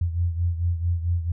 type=beating tone pair; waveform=sine; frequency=85.2 / 89.7 Hz; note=F2 / F2; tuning=-42 / +47 cents; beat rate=4.5 Hz; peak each=-22 / -28 dBFS; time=0.01-1.32 s; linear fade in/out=5 ms; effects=none